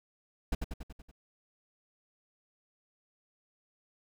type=noise with echo; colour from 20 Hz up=brown; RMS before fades=-29 dBFS; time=0.52-0.55 s; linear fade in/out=5 ms; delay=94 ms; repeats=6; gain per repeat=-4 dB; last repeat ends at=1.114 s; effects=none